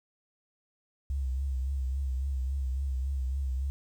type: tone with vibrato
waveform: sine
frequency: 66.5 Hz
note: C2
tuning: 29 cents sharp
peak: -28 dBFS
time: 1.1-3.7 s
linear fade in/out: 0 ms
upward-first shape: triangle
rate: 3.6 Hz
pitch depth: 86 cents each way
effects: 10-bit